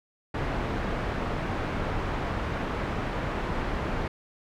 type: low-pass noise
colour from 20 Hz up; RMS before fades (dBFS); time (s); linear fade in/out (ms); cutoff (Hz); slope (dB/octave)
pink; -30; 0.34-4.08; 5; 1800; 12
effects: none